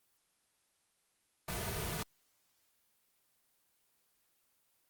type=noise with comb filter; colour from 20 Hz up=pink; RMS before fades=-38 dBFS; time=1.48-2.03 s; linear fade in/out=5 ms; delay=3.7 ms; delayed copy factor=-0.8; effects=white hiss -75 dBFS RMS until 4.89 s + Opus 24 kbps